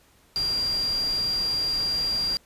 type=tone in noise; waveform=sine; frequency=4766 Hz; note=D8; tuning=25 cents sharp; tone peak=-23 dBFS; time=0.36-2.37 s; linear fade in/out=0 ms; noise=pink; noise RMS=-38 dBFS; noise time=0.36-2.37 s; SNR=+12 dB; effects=pink hiss -59 dBFS RMS until 2.45 s + resampled to 32000 Hz